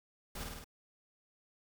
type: noise with echo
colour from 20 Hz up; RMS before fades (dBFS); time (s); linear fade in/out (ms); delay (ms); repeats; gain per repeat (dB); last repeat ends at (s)
pink; -43; 0.35-0.44; 5; 51; 4; -2; 0.644
effects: none